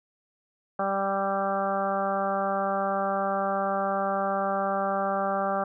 harmonic tone with a mistuned harmonic, 196 Hz, G3, in tune, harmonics 1 / 2 / 3 / 4 / 5 / 6 / 7 / 8, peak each -34 / -37 / -29 / -29 / -42 / -32 / -35 / -40 dBFS, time 0.79-5.64 s, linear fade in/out 5 ms, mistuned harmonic 7, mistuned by -17 cents, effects none

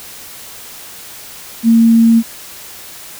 sine tone, 228.5 Hz, A#3, 34 cents flat, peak -5 dBFS, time 1.63-2.23 s, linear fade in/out 50 ms, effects white hiss -33 dBFS RMS until 3.19 s

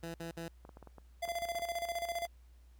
15% pulse tone bursts, 166.8 Hz, E3, 21 cents sharp, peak -34 dBFS, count 3, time 0.03-0.48 s, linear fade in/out 2 ms, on 110 ms, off 60 ms
clicks, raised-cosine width 1 ms, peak -37 dBFS, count 11, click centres 0.651 / 0.692 / 0.771 / 0.827 / 0.873 / 0.983 / 1.278 / 1.421 / 1.454 / 1.549 / 1.596 s
square tone with tremolo, 685 Hz, F5, 34 cents flat, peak -34 dBFS, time 1.22-2.27 s, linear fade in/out 10 ms, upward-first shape square, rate 15 Hz, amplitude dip 65%
effects added 60 Hz sine -56 dBFS peak until 2.79 s + pink hiss -73 dBFS RMS until 2.79 s

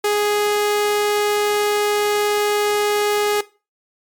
sawtooth tone, 415.3 Hz, G#4, in tune, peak -12 dBFS, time 0.04-3.41 s, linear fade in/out 5 ms, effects noise-tail reverb RT60 0.3 s tail -18 dB re dry + MP3 96 kbps

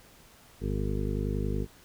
harmonic tone, 50.8 Hz, G#1, 38 cents flat, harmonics 1 / 2 / 3 / 4 / 5 / 7 / 8 / 9, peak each -31 / -34 / -36 / -37 / -38 / -39 / -40 / -41 dBFS, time 0.6-1.67 s, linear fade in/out 50 ms, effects pink hiss -56 dBFS RMS until 1.84 s

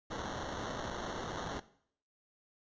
white noise with sample-and-hold, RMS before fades -40 dBFS, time 0.1-1.6 s, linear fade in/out 10 ms, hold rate 2450 Hz, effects noise-tail reverb RT60 0.6 s tail -17 dB re dry + resampled to 16000 Hz

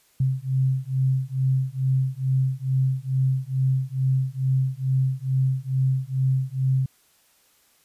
sine beating tone pair, 130.81 / 133.11 Hz, C3 / C3, 0 / +30 cents, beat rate 2.3 Hz, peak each -23 dBFS, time 0.2-6.86 s, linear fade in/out 5 ms, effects white hiss -61 dBFS RMS until 7.84 s + resampled to 32000 Hz

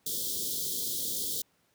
white band-stop noise, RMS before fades -33 dBFS, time 0.06-1.42 s, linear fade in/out 5 ms, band 530 to 3200 Hz, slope 96 dB/octave, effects pink hiss -70 dBFS RMS until 1.74 s + high-pass 100 Hz 12 dB/octave

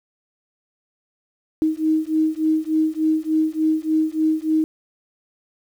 sine beating tone pair, 312.7 / 316.1 Hz, D#4 / D#4, +9 / +27 cents, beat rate 3.4 Hz, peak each -20 dBFS, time 1.62-4.64 s, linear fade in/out 0 ms, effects 8-bit

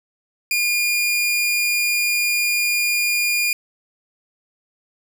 sawtooth tone, 2422 Hz, D#7, 47 cents flat, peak -14 dBFS, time 0.51-3.53 s, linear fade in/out 2 ms, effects none

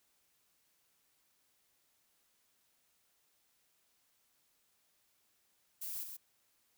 violet noise with echo, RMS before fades -42 dBFS, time 5.81-6.04 s, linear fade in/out 10 ms, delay 130 ms, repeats 1, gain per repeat -5 dB, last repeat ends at 6.17 s, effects white hiss -75 dBFS RMS until 6.77 s

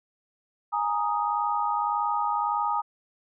sine chord, Ab suspended second, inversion none, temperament equal, 830.6 / 932.3 / 1244.5 Hz, Ab5 / Bb5 / Eb6, 0 / 0 / 0 cents, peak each -28 dBFS, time 0.72-2.82 s, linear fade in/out 20 ms, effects none

